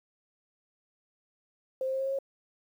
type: tone with pitch steps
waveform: sine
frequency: 523 / 527.6 / 532.1 / 536.8 / 541.4 / 546.2 Hz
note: C5 / C5 / C5 / C5 / C#5 / C#5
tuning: -1 / +14 / +29 / +44 / -41 / -26 cents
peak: -28 dBFS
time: 1.81-2.188 s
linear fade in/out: 2 ms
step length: 63 ms
effects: 10-bit